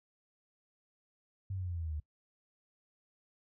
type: linear sweep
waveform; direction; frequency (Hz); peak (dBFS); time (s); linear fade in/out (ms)
sine; down; 98 to 73.5; -35; 1.5-2; 5
effects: noise-tail reverb RT60 0.1 s tail -23 dB re dry